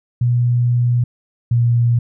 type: tone pair in turn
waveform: sine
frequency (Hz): 121.4 / 118.9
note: B2 / A#2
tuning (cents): -29 / +35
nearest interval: unison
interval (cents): 36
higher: first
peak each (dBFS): -12 / -11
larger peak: second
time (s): 0.21-1.04 / 1.51-1.99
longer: first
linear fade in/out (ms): 5
effects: none